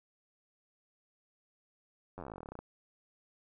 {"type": "slowing click train", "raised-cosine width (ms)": 1, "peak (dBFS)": -30, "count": 21, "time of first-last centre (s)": [2.18, 2.59], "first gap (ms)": 10, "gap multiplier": 1.07, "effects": []}